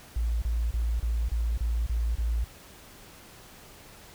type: tone bursts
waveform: sine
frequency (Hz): 57.1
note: A#1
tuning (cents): -35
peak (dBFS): -24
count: 8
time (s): 0.16-2.443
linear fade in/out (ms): 5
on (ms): 260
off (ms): 29
effects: pink hiss -50 dBFS RMS until 4.14 s